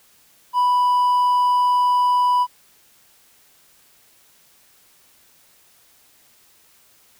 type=tone with hard clipping; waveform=triangle; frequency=987.8 Hz; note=B5; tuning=in tune; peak=-15 dBFS; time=0.53-2.47 s; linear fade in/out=50 ms; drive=5 dB; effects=white hiss -55 dBFS RMS until 7.19 s